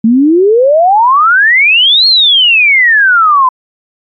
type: exponential two-way sweep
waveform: sine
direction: up then down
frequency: 216.1 to 4336 to 1000 Hz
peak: -3 dBFS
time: 0.04-3.49 s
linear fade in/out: 5 ms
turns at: 2.07 s
effects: MP3 96 kbps